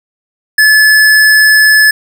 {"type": "tone", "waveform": "square", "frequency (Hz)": 1724, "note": "A6", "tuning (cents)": -36, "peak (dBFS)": -4, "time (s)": [0.58, 1.91], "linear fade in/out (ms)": 5, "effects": []}